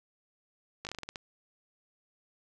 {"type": "slowing click train", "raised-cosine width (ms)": 0.2, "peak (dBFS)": -21, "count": 9, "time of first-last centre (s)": [0.85, 1.158], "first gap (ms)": 18, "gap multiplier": 1.21, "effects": []}